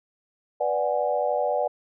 sine chord, G# half-diminished seventh, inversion first, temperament equal, 493.9 / 587.3 / 740 / 830.6 Hz, B4 / D5 / F#5 / G#5, 0 / 0 / 0 / 0 cents, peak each -28 / -25 / -27 / -31 dBFS, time 0.6-1.68 s, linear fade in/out 10 ms, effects none

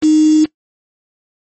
sine tone with quantisation, 308.9 Hz, D#4, 12 cents flat, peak -6 dBFS, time 0.02-0.46 s, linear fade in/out 20 ms, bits 4, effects noise-tail reverb RT60 0.1 s tail -21 dB re dry + MP3 32 kbps

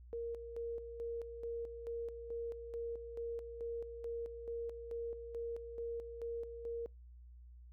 sine tone with tremolo, 466.2 Hz, A#4, in tune, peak -38 dBFS, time 0.13-6.86 s, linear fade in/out 0 ms, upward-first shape square, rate 2.3 Hz, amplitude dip 55%, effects noise-tail reverb RT60 0.2 s tail -25 dB re dry + added 60 Hz sine -53 dBFS peak until 7.72 s

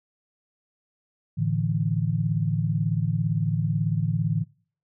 sine chord, A suspended fourth, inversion none, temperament equal, 110 / 146.83 / 164.81 Hz, A2 / D3 / E3, 0 / 0 / 0 cents, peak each -26 dBFS, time 1.37-4.44 s, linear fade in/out 20 ms, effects noise-tail reverb RT60 0.5 s tail -25 dB re dry

